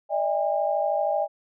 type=tone cluster; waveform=sine; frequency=591 / 644 / 809 Hz; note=D5 / E5 / G#5; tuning=+11 / -41 / -46 cents; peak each=-26 dBFS; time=0.09-1.28 s; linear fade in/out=50 ms; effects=none